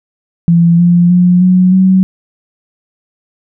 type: tone with pitch steps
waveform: sine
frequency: 169.5 / 173.96 / 178.54 / 183.25 / 188.07 Hz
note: E3 / F3 / F3 / F#3 / F#3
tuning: +49 / -6 / +38 / -16 / +29 cents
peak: -4 dBFS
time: 0.48-2.03 s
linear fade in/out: 0 ms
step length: 310 ms
effects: none